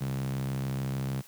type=tone with high-pass filter; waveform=sawtooth; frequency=66.7 Hz; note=C2; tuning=34 cents sharp; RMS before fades=-32 dBFS; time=0-1.22 s; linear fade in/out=20 ms; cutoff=150 Hz; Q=7.4; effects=white hiss -54 dBFS RMS until 1.27 s